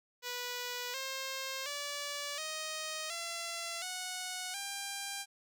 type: tone with pitch steps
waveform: 5% pulse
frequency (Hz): 490.5 / 531.8 / 576.6 / 625.2 / 677.8 / 734.9 / 796.8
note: B4 / C5 / D5 / D#5 / E5 / F#5 / G5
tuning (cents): -12 / +28 / -32 / +8 / +48 / -12 / +28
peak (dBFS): -26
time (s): 0.22-5.26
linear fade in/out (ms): 50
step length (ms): 720
effects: none